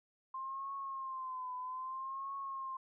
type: tone with vibrato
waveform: sine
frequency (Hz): 1051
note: C6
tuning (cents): +7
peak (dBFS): -39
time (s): 0.34-2.77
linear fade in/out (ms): 5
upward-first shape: triangle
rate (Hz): 0.62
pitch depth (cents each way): 84
effects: none